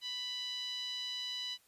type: tone with band-pass filter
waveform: 10% pulse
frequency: 991 Hz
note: B5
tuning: 6 cents sharp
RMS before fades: -40 dBFS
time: 0.01-1.58 s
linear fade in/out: 50 ms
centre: 3500 Hz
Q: 6.4
effects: white hiss -68 dBFS RMS until 1.67 s + resampled to 32000 Hz